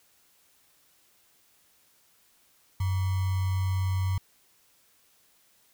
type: tone with sample-and-hold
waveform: sine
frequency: 94 Hz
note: F#2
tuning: 28 cents sharp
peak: -24 dBFS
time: 2.8-4.18 s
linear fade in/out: 5 ms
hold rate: 1050 Hz
effects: white hiss -64 dBFS RMS until 5.73 s